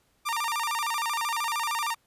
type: tone with vibrato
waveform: sawtooth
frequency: 1046.5 Hz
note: C6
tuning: in tune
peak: -23 dBFS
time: 0.25-1.95 s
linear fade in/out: 20 ms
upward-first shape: square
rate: 13 Hz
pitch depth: 220 cents each way
effects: pink hiss -68 dBFS RMS until 2.06 s + resampled to 32000 Hz